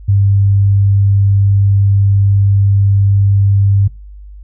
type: tone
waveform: sine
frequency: 99.4 Hz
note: G2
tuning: 25 cents sharp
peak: -7 dBFS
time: 0.08-3.88 s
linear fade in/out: 10 ms
effects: noise-tail reverb RT60 0.2 s tail -18 dB re dry + added 50 Hz sine -30 dBFS peak until 4.43 s